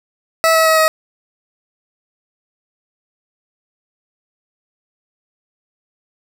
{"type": "tone with pitch steps", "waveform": "20% pulse", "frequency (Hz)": [651, 645, 639.1, 633.2], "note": ["E5", "E5", "D#5", "D#5"], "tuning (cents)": [-22, -38, 46, 30], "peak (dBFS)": -5, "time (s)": [0.44, 0.88], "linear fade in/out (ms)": 0, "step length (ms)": 110, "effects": []}